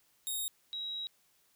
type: tone pair in turn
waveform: 5% pulse / sine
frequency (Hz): 3729 / 3847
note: A#7 / B7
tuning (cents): 0 / -46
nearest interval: minor second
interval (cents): 54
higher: second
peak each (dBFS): -26 / -36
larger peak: first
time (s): 0.27-0.48 / 0.73-1.07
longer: second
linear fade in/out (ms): 0
effects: white hiss -70 dBFS RMS until 1.55 s